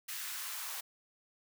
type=noise with high-pass filter sweep; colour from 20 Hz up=white; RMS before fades=-41 dBFS; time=0.08-0.81 s; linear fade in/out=10 ms; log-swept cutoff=1700 to 810 Hz; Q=1.3; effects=none